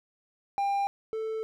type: tone pair in turn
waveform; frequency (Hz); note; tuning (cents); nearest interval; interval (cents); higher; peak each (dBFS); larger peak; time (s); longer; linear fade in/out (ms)
triangle; 798 / 441.3; G5 / A4; +31 / +5; minor seventh; 1026; first; -23 / -28; first; 0.58-0.87 / 1.13-1.43; second; 0
effects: none